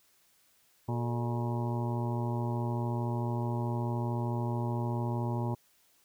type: harmonic tone with a mistuned harmonic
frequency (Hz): 119.1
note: A#2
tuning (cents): +38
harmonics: 1 / 2 / 3 / 4 / 5 / 6 / 7 / 8 / 9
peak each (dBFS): -31 / -37 / -39 / -47 / -44 / -51 / -42 / -42 / -52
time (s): 0.88-5.55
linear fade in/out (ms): 10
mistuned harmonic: 4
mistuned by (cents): -130
effects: white hiss -67 dBFS RMS until 6.04 s